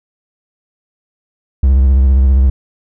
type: tone with vibrato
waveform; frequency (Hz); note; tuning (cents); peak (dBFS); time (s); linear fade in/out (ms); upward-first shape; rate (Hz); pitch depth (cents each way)
triangle; 66.3; C2; +23; -4; 1.63-2.5; 5; sine; 15; 85
effects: none